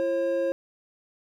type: tone pair together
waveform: triangle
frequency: 339.7 / 539.2 Hz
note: F4 / C#5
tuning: -48 / -48 cents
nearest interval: minor sixth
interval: 800 cents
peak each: -28 / -22 dBFS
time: 0-0.52 s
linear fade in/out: 0 ms
effects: none